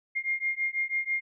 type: beating tone pair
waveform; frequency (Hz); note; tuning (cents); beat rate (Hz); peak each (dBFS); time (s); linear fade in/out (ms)
sine; 2120 / 2126.1; C7 / C7; +22 / +27; 6.1; -30; 0.15-1.21; 20
effects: none